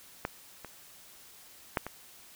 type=clicks; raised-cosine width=0.5 ms; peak=-16 / -27 / -12 / -22 dBFS; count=4; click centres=0.251 / 0.647 / 1.772 / 1.866 s; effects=white hiss -54 dBFS RMS until 2.35 s